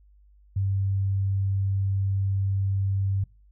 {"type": "tone", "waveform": "sine", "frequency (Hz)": 97.6, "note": "G2", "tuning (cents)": -7, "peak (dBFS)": -22, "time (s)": [0.56, 3.24], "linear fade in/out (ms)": 5, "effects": ["noise-tail reverb RT60 0.3 s tail -22 dB re dry", "added 50 Hz sine -53 dBFS peak until 3.51 s"]}